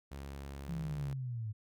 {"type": "tone", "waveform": "sawtooth", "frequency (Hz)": 69.3, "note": "C#2", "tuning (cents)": 0, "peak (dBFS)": -39, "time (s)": [0.11, 1.14], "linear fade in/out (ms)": 10}
{"type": "linear sweep", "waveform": "sine", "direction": "down", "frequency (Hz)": [171.1, 104.2], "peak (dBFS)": -36, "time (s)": [0.68, 1.53], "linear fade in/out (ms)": 20}
{"effects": []}